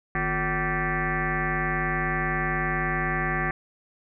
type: tone with frequency modulation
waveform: sine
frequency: 960 Hz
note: B5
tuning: 49 cents flat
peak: -23 dBFS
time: 0.15-3.51 s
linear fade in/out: 2 ms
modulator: 201 Hz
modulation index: 5.4
effects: none